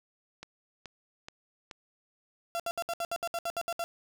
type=click train; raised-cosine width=0.2 ms; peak=-25 dBFS; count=4; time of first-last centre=0.43-1.712 s; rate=2.34 Hz
type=tone bursts; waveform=35% pulse; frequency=682 Hz; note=F5; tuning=41 cents flat; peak=-29 dBFS; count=12; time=2.55-3.84 s; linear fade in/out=0 ms; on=47 ms; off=66 ms
effects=none